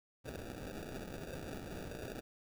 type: noise with sample-and-hold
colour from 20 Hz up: violet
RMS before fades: -45 dBFS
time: 0.24-2.21 s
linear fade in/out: 20 ms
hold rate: 1050 Hz
effects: none